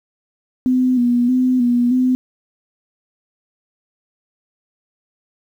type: tone with vibrato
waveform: sine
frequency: 248.2 Hz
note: B3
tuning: 9 cents sharp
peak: -12 dBFS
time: 0.66-2.15 s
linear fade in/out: 0 ms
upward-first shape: square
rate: 1.6 Hz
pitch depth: 43 cents each way
effects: 8-bit